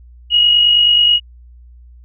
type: tone with amplitude modulation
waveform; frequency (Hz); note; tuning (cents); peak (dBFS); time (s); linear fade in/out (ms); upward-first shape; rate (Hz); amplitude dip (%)
sine; 2891; F#7; -41; -6; 0.3-1.2; 50; sine; 49.4; 40
effects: added 60 Hz sine -38 dBFS peak until 2.04 s